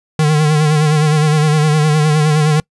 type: tone with vibrato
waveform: square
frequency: 152.5 Hz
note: D#3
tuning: 34 cents flat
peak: -10 dBFS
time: 0.19-2.6 s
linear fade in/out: 2 ms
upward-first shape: sine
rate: 9.7 Hz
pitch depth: 50 cents each way
effects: noise-tail reverb RT60 0.1 s tail -26 dB re dry + resampled to 24000 Hz